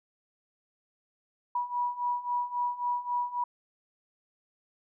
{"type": "beating tone pair", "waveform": "sine", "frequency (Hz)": [971, 974.7], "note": ["B5", "B5"], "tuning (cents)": [-30, -23], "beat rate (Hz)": 3.7, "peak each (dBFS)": [-33, -30], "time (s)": [1.55, 3.44], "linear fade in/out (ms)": 5, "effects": []}